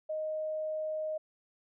sine tone, 622.3 Hz, D#5, in tune, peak -32 dBFS, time 0.09-1.18 s, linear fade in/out 10 ms, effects none

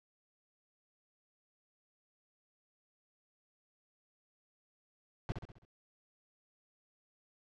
brown noise with echo, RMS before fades -35 dBFS, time 5.29-5.32 s, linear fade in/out 0 ms, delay 66 ms, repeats 5, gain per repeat -6 dB, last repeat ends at 5.65 s, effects low-pass 4000 Hz 12 dB/octave

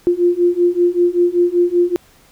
sine beating tone pair, 348.1 / 353.3 Hz, F4 / F4, -6 / +20 cents, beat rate 5.2 Hz, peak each -15 / -14 dBFS, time 0.07-1.96 s, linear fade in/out 0 ms, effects pink hiss -50 dBFS RMS until 2.31 s

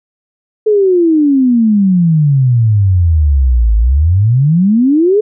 sine exponential two-way sweep, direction down then up, 437.3 to 52.6 to 437.3 Hz, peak -6 dBFS, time 0.66-5.21 s, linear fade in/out 10 ms, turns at 3.76 s, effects none

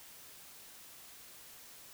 silence, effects white hiss -54 dBFS RMS until 1.93 s

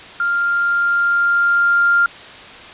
sine tone with level ramp, 1396.9 Hz, F6, in tune, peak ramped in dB -15 to -10 dBFS, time 0.2-2.06 s, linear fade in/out 2 ms, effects white hiss -36 dBFS RMS until 2.73 s + resampled to 8000 Hz

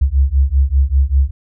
sine beating tone pair, 65.7 / 70.8 Hz, C2 / C#2, +8 / +37 cents, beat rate 5.1 Hz, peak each -13 / -13 dBFS, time 0.01-1.31 s, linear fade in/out 10 ms, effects none

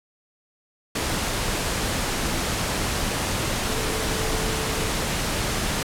sine tone in noise, 440 Hz, A4, in tune, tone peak -32 dBFS, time 3.66-4.9 s, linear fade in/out 5 ms, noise pink, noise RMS -25 dBFS, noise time 0.95-5.83 s, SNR -10 dB, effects low-pass 11000 Hz 12 dB/octave

